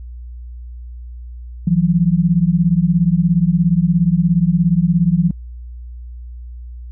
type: beating tone pair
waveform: sine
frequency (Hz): 163.8 / 180.8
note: E3 / F#3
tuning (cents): -11 / -40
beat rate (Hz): 17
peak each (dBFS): -14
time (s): 1.67-5.31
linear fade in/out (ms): 5
effects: added 60 Hz sine -29 dBFS peak until 6.91 s